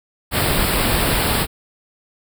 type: band-stop noise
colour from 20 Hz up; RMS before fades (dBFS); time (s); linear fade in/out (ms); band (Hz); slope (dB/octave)
pink; -18; 0.31-1.47; 50; 5100 to 7800; 96
effects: none